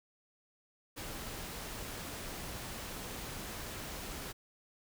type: noise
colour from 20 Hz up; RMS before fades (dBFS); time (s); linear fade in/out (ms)
pink; -43; 0.96-4.33; 20
effects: none